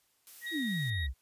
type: noise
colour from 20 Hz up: blue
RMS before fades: -50 dBFS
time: 0.27-0.9 s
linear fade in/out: 0 ms
type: tone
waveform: sine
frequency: 1903 Hz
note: A#6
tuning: 35 cents sharp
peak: -37 dBFS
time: 0.41-1.09 s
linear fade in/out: 50 ms
type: tone with vibrato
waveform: triangle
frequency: 3729 Hz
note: A#7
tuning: in tune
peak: -39 dBFS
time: 0.46-1.07 s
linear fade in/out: 10 ms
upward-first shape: sine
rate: 3.9 Hz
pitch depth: 14 cents each way
type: exponential sweep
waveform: sine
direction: down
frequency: 350 to 58.27 Hz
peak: -31 dBFS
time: 0.51-1.14 s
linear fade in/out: 50 ms
effects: white hiss -72 dBFS RMS until 1.21 s + resampled to 32000 Hz